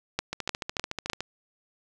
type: two click trains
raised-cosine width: 0.2 ms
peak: -9 / -14 dBFS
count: 4 / 13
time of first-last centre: 0.19-1.099 / 0.33-1.206 s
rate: 3.3 / 13.7 Hz
effects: none